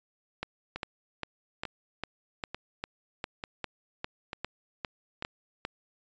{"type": "two click trains", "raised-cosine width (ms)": 0.3, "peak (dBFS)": [-20, -17], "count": [6, 14], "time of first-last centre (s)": [[0.76, 5.224], [0.43, 5.651]], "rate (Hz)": [1.12, 2.49], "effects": ["resampled to 16000 Hz"]}